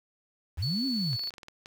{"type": "linear two-way sweep", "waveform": "sine", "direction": "up then down", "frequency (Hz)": [65, 277.2, 106], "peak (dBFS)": -28, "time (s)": [0.57, 1.17], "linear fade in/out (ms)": 20, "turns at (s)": 0.86}
{"type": "tone", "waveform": "sine", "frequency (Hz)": 4435, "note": "C#8", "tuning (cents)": 0, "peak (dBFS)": -31, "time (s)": [0.62, 1.3], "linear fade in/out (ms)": 10}
{"type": "clicks", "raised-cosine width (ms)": 0.2, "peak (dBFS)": -28, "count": 10, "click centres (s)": [1.131, 1.194, 1.237, 1.274, 1.306, 1.339, 1.382, 1.432, 1.484, 1.659]}
{"effects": ["8-bit"]}